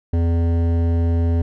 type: tone with hard clipping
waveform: triangle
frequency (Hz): 84.2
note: E2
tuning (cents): +37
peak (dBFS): -17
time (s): 0.13-1.42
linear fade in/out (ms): 5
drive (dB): 17
effects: none